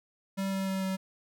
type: tone with pitch steps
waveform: square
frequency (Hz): 194 / 192.66 / 191.33 / 190.01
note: G3 / G3 / G3 / F#3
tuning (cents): -18 / -30 / -42 / +46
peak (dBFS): -30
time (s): 0.37-0.97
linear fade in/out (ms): 20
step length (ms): 150
effects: none